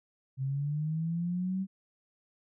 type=linear sweep; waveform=sine; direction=up; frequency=130.81 to 193.7 Hz; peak=-29 dBFS; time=0.37-1.67 s; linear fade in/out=50 ms; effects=none